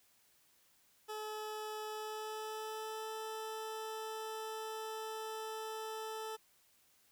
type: tone with pitch glide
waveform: 20% pulse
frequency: 429.5 to 439 Hz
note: A4 to A4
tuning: -42 to -4 cents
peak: -36 dBFS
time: 1.08-6.37 s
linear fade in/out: 20 ms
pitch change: +38 cents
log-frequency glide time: 1.86-3.11 s
effects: white hiss -70 dBFS RMS until 7.11 s